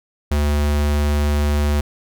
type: tone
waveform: square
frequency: 73.42 Hz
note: D2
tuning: in tune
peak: -16 dBFS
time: 0.31-1.81 s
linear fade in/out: 5 ms
effects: none

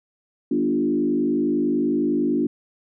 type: tone with frequency modulation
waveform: sine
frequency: 293.7 Hz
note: D4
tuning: in tune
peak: -18 dBFS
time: 0.51-2.47 s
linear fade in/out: 5 ms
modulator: 50.9 Hz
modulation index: 1.3
effects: none

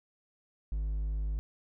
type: tone with hard clipping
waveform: triangle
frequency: 51.91 Hz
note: G#1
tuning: in tune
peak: -31 dBFS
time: 0.72-1.39 s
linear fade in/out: 0 ms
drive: 6 dB
effects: none

